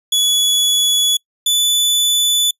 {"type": "tone pair in turn", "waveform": "sawtooth", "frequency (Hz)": [3399, 3480], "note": ["G#7", "A7"], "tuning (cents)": [39, -20], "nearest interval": "unison", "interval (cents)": 41, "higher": "second", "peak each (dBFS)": -9, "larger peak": "neither", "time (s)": [[0.12, 1.17], [1.46, 2.51]], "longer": "neither", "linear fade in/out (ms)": 5, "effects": ["noise-tail reverb RT60 0.1 s tail -26 dB re dry", "resampled to 32000 Hz"]}